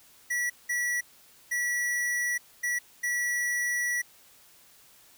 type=tone bursts at uneven times; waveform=square; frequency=1943 Hz; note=B6; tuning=29 cents flat; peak=-27 dBFS; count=5; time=0.3-0.5 / 0.69-1.01 / 1.51-2.38 / 2.63-2.79 / 3.03-4.02 s; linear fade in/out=10 ms; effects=white hiss -57 dBFS RMS until 5.17 s